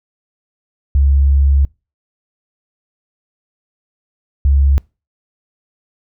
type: tone pair in turn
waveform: sine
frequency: 69.3 / 69.3 Hz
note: C#2 / C#2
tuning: 0 / 0 cents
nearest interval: unison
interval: 0 cents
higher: neither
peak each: -8 dBFS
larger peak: neither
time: 0.95-1.65 / 4.45-4.78 s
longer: first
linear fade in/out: 0 ms
effects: noise-tail reverb RT60 0.3 s tail -26 dB re dry